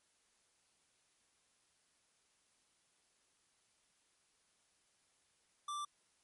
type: tone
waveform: square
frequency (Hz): 1174.7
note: D6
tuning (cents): 0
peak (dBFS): -40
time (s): 5.68-5.85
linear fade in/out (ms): 5
effects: white hiss -75 dBFS RMS until 6.23 s + MP3 48 kbps